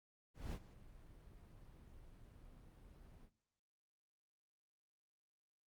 brown noise with ADSR envelope, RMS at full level -42 dBFS, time 0.34-3.31 s, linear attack 190 ms, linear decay 58 ms, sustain -18 dB, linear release 77 ms, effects noise-tail reverb RT60 0.9 s tail -21 dB re dry + Opus 48 kbps

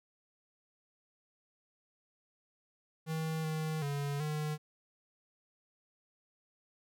square tone with pitch steps, 159.4 / 157.1 / 142.5 / 152.1 Hz, D#3 / D#3 / C#3 / D#3, +42 / +17 / +48 / -39 cents, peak -34 dBFS, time 3.06-4.58 s, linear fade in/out 50 ms, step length 380 ms, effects none

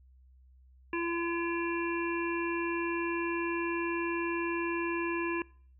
harmonic tone, 340 Hz, F4, 46 cents flat, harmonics 1 / 3 / 5 / 7 / 8, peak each -32 / -37 / -39 / -40 / -41 dBFS, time 0.93-5.42 s, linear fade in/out 2 ms, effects noise-tail reverb RT60 0.5 s tail -23 dB re dry + added 64 Hz sine -56 dBFS peak until 5.79 s

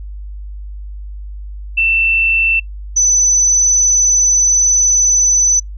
sine tone pair in turn, 2676 / 6007 Hz, E7 / F#8, +25 / +25 cents, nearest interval octave + major second, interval 1400 cents, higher second, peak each -10 / -8 dBFS, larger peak second, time 1.77-2.6 / 2.96-5.6 s, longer second, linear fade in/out 10 ms, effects noise-tail reverb RT60 0.1 s tail -22 dB re dry + added 50 Hz sine -25 dBFS peak until 5.77 s

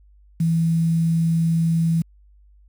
sine tone with quantisation, 164.81 Hz, E3, in tune, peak -16 dBFS, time 0.4-2.02 s, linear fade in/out 5 ms, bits 7, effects added 50 Hz sine -49 dBFS peak until 2.68 s

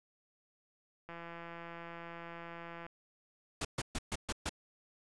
click train, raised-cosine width 0.5 ms, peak -32 dBFS, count 301, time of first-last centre 1.09-2.865 s, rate 169 Hz
pink noise bursts, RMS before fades -36 dBFS, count 6, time 3.61-4.494 s, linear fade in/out 5 ms, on 39 ms, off 130 ms
effects resampled to 22050 Hz

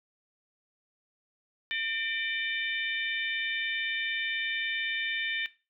harmonic tone with a mistuned harmonic, 603 Hz, D5, 46 cents sharp, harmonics 3 / 4 / 5 / 6, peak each -34 / -35 / -36 / -37 dBFS, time 1.71-5.46 s, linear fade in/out 0 ms, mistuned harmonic 4, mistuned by -48 cents, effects noise-tail reverb RT60 0.3 s tail -17 dB re dry

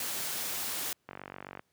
white noise, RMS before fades -35 dBFS, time 0-0.93 s, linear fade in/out 2 ms
click train, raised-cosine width 0.5 ms, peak -26 dBFS, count 25, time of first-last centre 1.09-1.594 s, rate 47.6 Hz
effects pink hiss -75 dBFS RMS until 1.72 s + high-pass 100 Hz 12 dB/octave

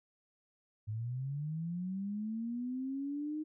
sine linear sweep, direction up, 103.83 to 311.1 Hz, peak -35 dBFS, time 0.87-3.44 s, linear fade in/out 20 ms, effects none

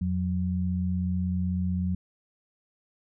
sine tone pair together, 86.4 / 182.49 Hz, F2 / F#3, -18 / -24 cents, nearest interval octave + minor second, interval 1294 cents, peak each -28 / -27 dBFS, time 0.01-1.95 s, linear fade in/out 5 ms, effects none

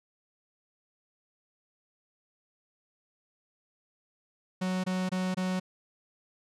45% pulse tone bursts, 185 Hz, F#3, in tune, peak -28 dBFS, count 4, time 4.61-5.599 s, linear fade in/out 10 ms, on 230 ms, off 23 ms, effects low-pass 8000 Hz 12 dB/octave

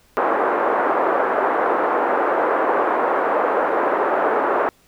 pink band-pass noise, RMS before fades -19 dBFS, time 0.17-4.69 s, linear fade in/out 0 ms, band 380 to 1400 Hz, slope 24 dB/octave, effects pink hiss -56 dBFS RMS until 4.87 s

